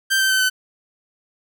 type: tone with pitch steps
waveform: sawtooth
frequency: 1568 / 1550.9 / 1534 / 1517.2 Hz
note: G6 / G6 / G6 / F#6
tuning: 0 / -19 / -38 / +43 cents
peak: -12 dBFS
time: 0.1-0.5 s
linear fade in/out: 20 ms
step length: 100 ms
effects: none